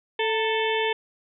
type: harmonic tone with a mistuned harmonic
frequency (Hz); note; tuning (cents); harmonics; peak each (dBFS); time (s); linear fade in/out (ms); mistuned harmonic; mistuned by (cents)
440; A4; 0; 1 / 2 / 4 / 5 / 6 / 7 / 8; -25 / -28 / -31 / -32 / -33 / -33 / -34; 0.19-0.93; 5; 2; +52
effects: none